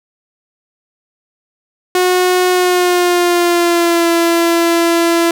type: tone with pitch glide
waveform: sawtooth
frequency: 363.9 to 337.6 Hz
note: F#4 to E4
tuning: -29 to +41 cents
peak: -6 dBFS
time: 1.95-5.31 s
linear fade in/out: 2 ms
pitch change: -130 cents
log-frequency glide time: 2.51-4.08 s
effects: none